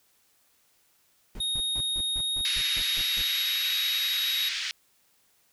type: noise bursts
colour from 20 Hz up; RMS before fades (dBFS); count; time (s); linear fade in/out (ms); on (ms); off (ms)
brown; -38; 10; 1.35-3.22; 2; 52; 150
type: tone with pitch glide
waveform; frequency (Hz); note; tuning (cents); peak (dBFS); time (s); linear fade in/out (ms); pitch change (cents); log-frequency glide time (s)
square; 3729 to 3792; A#7 to A#7; 0 to +29; -27; 1.4-4.49; 5; +29; 2.13-3.7
type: band-pass noise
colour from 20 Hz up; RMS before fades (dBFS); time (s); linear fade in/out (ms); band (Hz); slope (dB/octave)
white; -32; 2.45-4.71; 0; 1800 to 4800; 24
effects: white hiss -66 dBFS RMS until 5.52 s